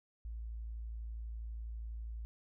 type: tone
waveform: sine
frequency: 56.1 Hz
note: A1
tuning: 34 cents sharp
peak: -40 dBFS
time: 0.25-2.25 s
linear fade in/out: 0 ms
effects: none